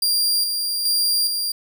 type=tone with tremolo; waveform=sawtooth; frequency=4773 Hz; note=D8; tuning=27 cents sharp; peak=-14 dBFS; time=0.02-1.52 s; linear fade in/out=5 ms; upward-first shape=square; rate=1.2 Hz; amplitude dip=40%; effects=none